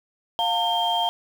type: tone cluster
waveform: sine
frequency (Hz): 704 / 905 / 3187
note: F5 / A5 / G7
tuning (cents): +14 / +48 / +28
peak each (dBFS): -24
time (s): 0.39-1.09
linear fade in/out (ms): 0
effects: tanh soft clip ceiling -11 dBFS + 7-bit